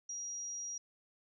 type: tone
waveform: sine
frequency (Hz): 5730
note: F8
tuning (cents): +44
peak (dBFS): -39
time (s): 0.09-0.78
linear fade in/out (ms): 5
effects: none